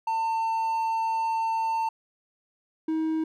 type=tone pair in turn; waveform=triangle; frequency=899 / 317.8 Hz; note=A5 / D#4; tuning=+37 / +37 cents; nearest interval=octave + tritone; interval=1800 cents; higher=first; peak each=-22 dBFS; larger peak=neither; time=0.07-1.89 / 2.88-3.24 s; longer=first; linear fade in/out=5 ms; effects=none